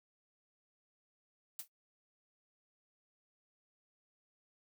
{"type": "noise with exponential decay", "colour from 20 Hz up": "blue", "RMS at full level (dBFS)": -38, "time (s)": [1.59, 1.68], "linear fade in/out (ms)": 2, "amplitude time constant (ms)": 19, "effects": ["noise-tail reverb RT60 0.1 s tail -21 dB re dry"]}